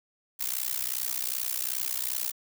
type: noise with amplitude modulation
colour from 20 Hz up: blue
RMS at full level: -27 dBFS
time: 0.39-2.32 s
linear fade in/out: 20 ms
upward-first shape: sine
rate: 62.6 Hz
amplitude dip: 100%
effects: none